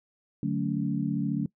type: chord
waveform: sine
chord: D major seventh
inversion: none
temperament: equal with one note detuned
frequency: 146.83 / 185 / 220 / 281.9 Hz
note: D3 / F#3 / A3 / C#4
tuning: 0 / 0 / 0 / +29 cents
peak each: -31 dBFS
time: 0.43-1.46 s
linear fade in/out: 2 ms
effects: noise-tail reverb RT60 0.1 s tail -22 dB re dry